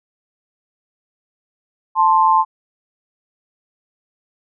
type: tone pair together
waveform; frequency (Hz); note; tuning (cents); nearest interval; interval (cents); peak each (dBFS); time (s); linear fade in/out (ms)
sine; 880 / 1049; A5 / C6; 0 / +4; minor third; 304; -13; 1.95-2.45; 50
effects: none